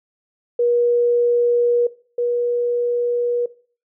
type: tone pair in turn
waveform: sine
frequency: 479.6 / 481.7 Hz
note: A#4 / B4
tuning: +49 / -43 cents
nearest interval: unison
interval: 8 cents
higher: second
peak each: -14 / -17 dBFS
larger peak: first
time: 0.59-1.87 / 2.18-3.46 s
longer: neither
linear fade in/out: 5 ms
effects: noise-tail reverb RT60 0.4 s tail -18 dB re dry